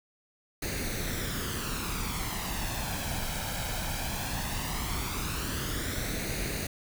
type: noise with flanger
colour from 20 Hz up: pink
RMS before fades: -33 dBFS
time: 0.62-6.67 s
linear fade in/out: 5 ms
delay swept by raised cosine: 0.46 to 1.3 ms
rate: 0.17 Hz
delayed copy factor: +0.55
effects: none